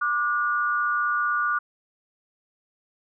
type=tone pair together; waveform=sine; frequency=1182 / 1446.5 Hz; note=D6 / F#6; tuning=+11 / -40 cents; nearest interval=minor third; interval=349 cents; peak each=-24 dBFS; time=0.01-1.59 s; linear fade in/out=10 ms; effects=none